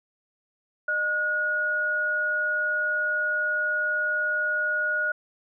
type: tone pair together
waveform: sine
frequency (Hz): 608.8 / 1448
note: D#5 / F#6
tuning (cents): -38 / -38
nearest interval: octave + minor third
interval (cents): 1500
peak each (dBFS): -33 / -23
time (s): 0.88-5.12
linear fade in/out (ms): 5
effects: none